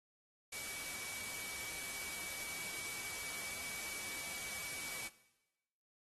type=tone in noise; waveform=sine; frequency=2280 Hz; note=C#7; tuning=48 cents sharp; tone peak=-49 dBFS; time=0.52-5.08 s; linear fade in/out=5 ms; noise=white; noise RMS=-45 dBFS; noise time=0.52-5.08 s; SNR=-7 dB; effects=noise-tail reverb RT60 1.0 s tail -17 dB re dry + AAC 32 kbps